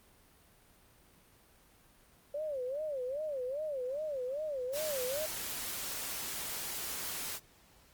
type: tone with vibrato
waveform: sine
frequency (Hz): 557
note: C#5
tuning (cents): +8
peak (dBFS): -34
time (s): 2.34-5.26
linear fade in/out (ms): 5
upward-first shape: sine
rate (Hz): 2.5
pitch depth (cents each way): 200
type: noise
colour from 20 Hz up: white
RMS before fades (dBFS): -39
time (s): 4.72-7.4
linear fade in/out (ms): 50
effects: pink hiss -63 dBFS RMS until 7.93 s + Opus 32 kbps